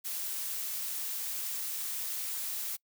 blue noise, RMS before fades -36 dBFS, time 0.04-2.77 s, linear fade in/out 20 ms, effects noise-tail reverb RT60 0.1 s tail -25 dB re dry

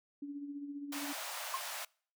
sine tone with tremolo, 285.6 Hz, D4, 48 cents flat, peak -38 dBFS, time 0.22-1.13 s, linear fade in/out 5 ms, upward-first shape sine, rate 15 Hz, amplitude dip 50%
pink high-pass noise, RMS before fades -42 dBFS, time 0.92-1.85 s, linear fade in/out 5 ms, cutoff 600 Hz, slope 48 dB/octave
sine tone with exponential decay, 1067 Hz, C6, 34 cents sharp, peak -29 dBFS, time 1.54-1.63 s, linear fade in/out 1 ms, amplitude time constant 19 ms
effects noise-tail reverb RT60 0.5 s tail -26 dB re dry

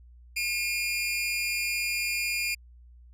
sawtooth tone with amplitude modulation, 2416 Hz, D7, 48 cents sharp, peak -20 dBFS, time 0.36-2.55 s, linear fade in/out 10 ms, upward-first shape sine, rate 238 Hz, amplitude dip 80%, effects added 60 Hz sine -49 dBFS peak until 3.13 s + resampled to 32000 Hz

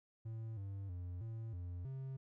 triangle tone with pitch steps, 112.1 / 98.2 / 88.8 / 112.8 / 88.2 / 133.3 Hz, A2 / G2 / F2 / A2 / F2 / C3, +33 / +4 / +29 / +44 / +18 / +33 cents, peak -40 dBFS, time 0.25-2.17 s, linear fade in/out 10 ms, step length 320 ms, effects none

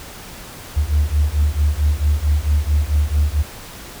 sine beating tone pair, 72.1 / 76.6 Hz, D2 / D#2, -31 / -27 cents, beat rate 4.5 Hz, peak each -16 dBFS, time 0.76-3.43 s, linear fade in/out 20 ms, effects tanh soft clip ceiling -8 dBFS + pink hiss -36 dBFS RMS until 4 s

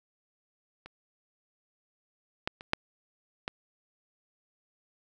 clicks, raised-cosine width 0.3 ms, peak -29 / -13 / -27 / -8 / -16 dBFS, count 5, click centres 0.86 / 2.475 / 2.609 / 2.734 / 3.479 s, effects none

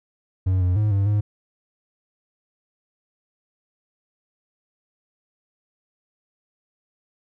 triangle tone with pitch steps, 93.3 / 90.3 / 106.2 / 98.8 / 104.3 Hz, F#2 / F#2 / G#2 / G2 / G#2, +15 / -42 / +39 / +14 / +8 cents, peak -15 dBFS, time 0.46-1.21 s, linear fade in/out 10 ms, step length 150 ms, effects none

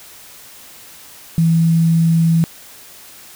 sine tone with quantisation, 164.81 Hz, E3, in tune, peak -10 dBFS, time 1.38-2.44 s, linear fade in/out 0 ms, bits 6, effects white hiss -40 dBFS RMS until 3.35 s

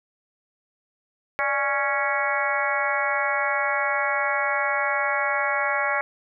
harmonic tone with a mistuned harmonic, 277.2 Hz, C#4, in tune, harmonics 2 / 3 / 4 / 5 / 6 / 7 / 8, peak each -29 / -29 / -29 / -29 / -29 / -29 / -29 dBFS, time 1.39-6.01 s, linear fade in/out 0 ms, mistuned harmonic 2, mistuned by +97 cents, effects none

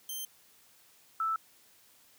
5% pulse / sine tone pair in turn, 3136 / 1318.5 Hz, G7 / E6, 0 / 0 cents, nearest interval octave + minor third, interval 1500 cents, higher first, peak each -28 dBFS, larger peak neither, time 0.09-0.25 / 1.2-1.36 s, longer neither, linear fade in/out 2 ms, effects white hiss -62 dBFS RMS until 2.18 s + high-pass 60 Hz 12 dB/octave

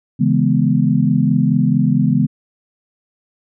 sine chord, C# minor seventh, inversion none, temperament equal with one note detuned, 138.59 / 163.39 / 207.7 / 246.9 Hz, C#3 / E3 / G#3 / B3, 0 / -15 / 0 / 0 cents, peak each -17 dBFS, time 0.19-2.27 s, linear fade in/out 20 ms, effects none

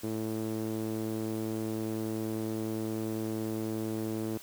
sawtooth tone with band-pass filter, 110 Hz, A2, in tune, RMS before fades -34 dBFS, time 0.03-4.38 s, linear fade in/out 10 ms, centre 330 Hz, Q 1.9, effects white hiss -50 dBFS RMS until 4.42 s

